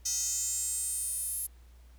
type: tone with high-pass filter sweep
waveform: square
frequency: 283.3 Hz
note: C#4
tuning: 38 cents sharp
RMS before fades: -33 dBFS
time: 0.05-1.47 s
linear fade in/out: 10 ms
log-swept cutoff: 6100 to 11000 Hz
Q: 6.3
effects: added 60 Hz sine -52 dBFS peak until 1.98 s + pink hiss -66 dBFS RMS until 1.98 s